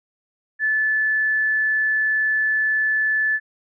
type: tone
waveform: sine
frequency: 1739 Hz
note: A6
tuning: 21 cents flat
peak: -17 dBFS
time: 0.59-3.4 s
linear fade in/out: 50 ms
effects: none